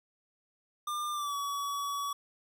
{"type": "tone with pitch glide", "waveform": "square", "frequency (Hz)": [1199, 1134.3], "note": ["D6", "C#6"], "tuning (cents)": [36, 39], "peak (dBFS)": -33, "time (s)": [0.87, 2.13], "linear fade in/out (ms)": 5, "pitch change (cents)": -97, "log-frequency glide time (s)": [1.12, 1.35], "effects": []}